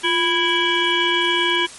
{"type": "harmonic tone with a mistuned harmonic", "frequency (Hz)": 329.6, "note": "E4", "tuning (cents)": 0, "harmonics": [1, 3, 5, 7, 9, 10], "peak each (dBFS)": [-23, -23, -23, -23, -23, -23], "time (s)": [0.03, 1.67], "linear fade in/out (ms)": 20, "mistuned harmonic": 1, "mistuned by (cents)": 100, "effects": ["white hiss -38 dBFS RMS until 1.78 s", "MP3 48 kbps"]}